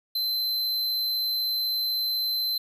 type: tone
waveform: square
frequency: 4078 Hz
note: C8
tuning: 45 cents flat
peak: -25 dBFS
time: 0.15-2.58 s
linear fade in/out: 5 ms
effects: none